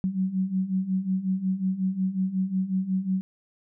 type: beating tone pair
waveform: sine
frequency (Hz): 185 / 190.5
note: F#3 / G3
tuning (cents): 0 / -49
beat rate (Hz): 5.5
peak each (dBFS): -29 / -25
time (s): 0.04-3.21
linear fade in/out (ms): 0
effects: none